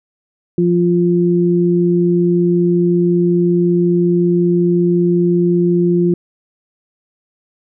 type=tone pair together; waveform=sine; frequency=174.61 / 349.2 Hz; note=F3 / F4; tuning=0 / 0 cents; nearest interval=octave; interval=1200 cents; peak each=-13 dBFS; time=0.58-6.14 s; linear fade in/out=2 ms; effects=none